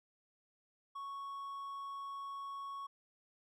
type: tone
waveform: triangle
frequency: 1108.7 Hz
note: C#6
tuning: in tune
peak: -40 dBFS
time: 0.95-2.87 s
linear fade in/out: 10 ms
effects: none